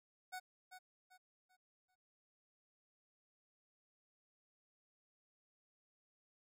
25% pulse tone with echo, 740 Hz, F#5, in tune, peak -40 dBFS, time 0.32-0.4 s, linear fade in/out 20 ms, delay 390 ms, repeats 4, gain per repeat -9 dB, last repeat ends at 1.96 s, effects none

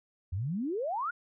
sine exponential sweep, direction up, 82.7 to 1480 Hz, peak -30 dBFS, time 0.32-1.11 s, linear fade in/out 10 ms, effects none

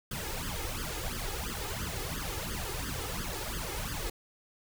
pink noise with flanger, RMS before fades -36 dBFS, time 0.11-4.1 s, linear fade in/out 5 ms, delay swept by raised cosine 0.61 to 2.41 ms, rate 2.9 Hz, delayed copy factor +0.9, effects none

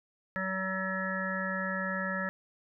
harmonic tone, 189.3 Hz, F#3, 40 cents sharp, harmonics 1 / 3 / 5 / 7 / 9 / 10, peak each -36 / -38 / -44 / -38 / -35 / -40 dBFS, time 0.36-2.29 s, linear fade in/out 0 ms, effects none

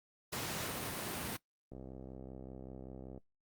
pink high-pass noise, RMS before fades -40 dBFS, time 0.32-1.37 s, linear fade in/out 10 ms, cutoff 110 Hz, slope 12 dB/octave
click train, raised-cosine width 2 ms, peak -35 dBFS, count 96, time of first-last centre 1.72-3.177 s, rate 65.2 Hz
effects noise-tail reverb RT60 0.1 s tail -19 dB re dry + Opus 48 kbps

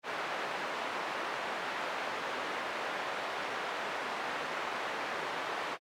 pink band-pass noise, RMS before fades -37 dBFS, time 0.03-5.78 s, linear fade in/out 50 ms, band 610 to 2100 Hz, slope 12 dB/octave, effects AAC 64 kbps

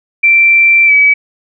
sine tone with pitch glide, 2348 to 2284 Hz, D7 to D7, -1 to -49 cents, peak -4 dBFS, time 0.23-1.14 s, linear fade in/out 10 ms, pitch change -48 cents, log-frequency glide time 0.86-0.92 s, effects none

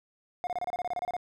triangle tone bursts, 716 Hz, F5, 43 cents sharp, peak -27 dBFS, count 13, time 0.44-1.166 s, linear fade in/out 0 ms, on 30 ms, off 28 ms, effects none

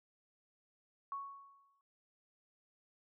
sine tone with exponential decay, 1110 Hz, C#6, 2 cents sharp, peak -37 dBFS, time 1.12-1.81 s, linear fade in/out 1 ms, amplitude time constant 150 ms, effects none

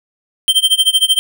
square tone with tremolo, 3136 Hz, G7, in tune, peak -7 dBFS, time 0.48-1.19 s, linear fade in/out 0 ms, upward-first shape sine, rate 13 Hz, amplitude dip 95%, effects none

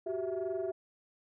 sine tone cluster, 369.7 / 391.8 / 659 Hz, F#4 / G4 / E5, -1 / -1 / -1 cents, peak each -35 / -36 / -36 dBFS, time 0.06-0.72 s, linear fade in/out 10 ms, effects tanh soft clip ceiling -27 dBFS

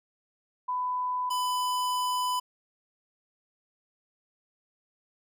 sine / square tone pair in turn, 999 / 999 Hz, B5 / B5, +20 / +20 cents, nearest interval unison, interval 0 cents, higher neither, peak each -27 dBFS, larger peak neither, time 0.68-1.3 / 1.3-2.4 s, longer second, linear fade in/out 10 ms, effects none

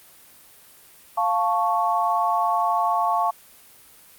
sine chord, F augmented, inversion none, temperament equal, 698.5 / 880 / 1108.7 Hz, F5 / A5 / C#6, 0 / 0 / 0 cents, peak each -23 dBFS, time 1.17-3.31 s, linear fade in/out 10 ms, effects white hiss -50 dBFS RMS until 4.18 s + Opus 32 kbps

